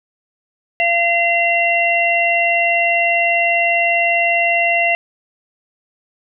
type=harmonic tone; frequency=685 Hz; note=F5; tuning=34 cents flat; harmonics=1 / 3 / 4; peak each=-17 / -17 / -17 dBFS; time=0.8-4.95 s; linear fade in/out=0 ms; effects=none